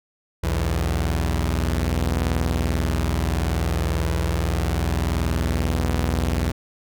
sawtooth tone pair together, 61.74 / 82.41 Hz, B1 / E2, 0 / 0 cents, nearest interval perfect fourth, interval 500 cents, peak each -19 dBFS, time 0.43-6.52 s, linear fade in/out 10 ms, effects none

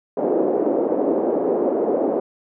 white band-pass noise, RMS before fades -20 dBFS, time 0.17-2.2 s, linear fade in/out 5 ms, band 280 to 540 Hz, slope 24 dB/octave, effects none

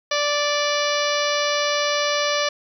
harmonic tone, 585 Hz, D5, 7 cents flat, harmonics 1 / 2 / 3 / 4 / 5 / 6 / 7 / 8 / 9 / 10, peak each -23 / -26 / -28 / -29 / -30 / -31 / -31 / -32 / -33 / -33 dBFS, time 0.11-2.49 s, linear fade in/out 5 ms, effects 9-bit

